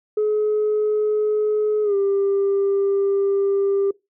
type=tone with pitch glide; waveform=sine; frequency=424.6 to 396.2 Hz; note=G#4 to G4; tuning=+38 to +18 cents; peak=-15 dBFS; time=0.17-3.91 s; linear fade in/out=5 ms; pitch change=-120 cents; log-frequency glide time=1.83-1.95 s; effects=noise-tail reverb RT60 0.2 s tail -22 dB re dry + tanh soft clip ceiling -14 dBFS